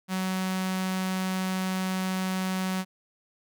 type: tone with notch filter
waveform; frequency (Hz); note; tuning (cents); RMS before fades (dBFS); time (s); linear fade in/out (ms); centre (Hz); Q
sawtooth; 187.2; F#3; +20; -29; 0.08-2.85; 50; 430; 1.1
effects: none